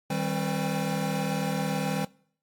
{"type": "tone cluster", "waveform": "square", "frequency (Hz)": [156.8, 195.9, 264.9, 509, 802], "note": ["D#3", "G3", "C4", "C5", "G5"], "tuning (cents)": [14, -1, 22, -48, 39], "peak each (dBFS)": [-32, -32, -36, -36, -37], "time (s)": [0.1, 2.05], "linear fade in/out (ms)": 5, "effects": ["noise-tail reverb RT60 0.6 s tail -24 dB re dry", "AAC 64 kbps"]}